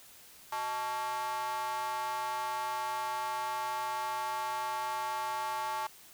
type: tone with high-pass filter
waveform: square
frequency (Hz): 125.1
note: B2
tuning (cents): +23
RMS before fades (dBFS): -35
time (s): 0.52-5.87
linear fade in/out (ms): 5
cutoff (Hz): 940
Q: 6
effects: white hiss -55 dBFS RMS until 6.13 s